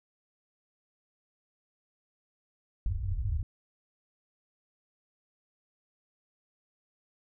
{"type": "low-pass noise", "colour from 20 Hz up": "white", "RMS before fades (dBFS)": -31, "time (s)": [2.86, 3.43], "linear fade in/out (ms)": 2, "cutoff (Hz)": 100, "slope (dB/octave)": 48, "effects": []}